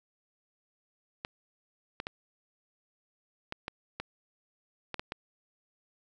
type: clicks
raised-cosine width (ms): 0.3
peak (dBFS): -19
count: 9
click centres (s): 1.249 / 2.001 / 2.069 / 3.524 / 3.681 / 4 / 4.943 / 4.995 / 5.121
effects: none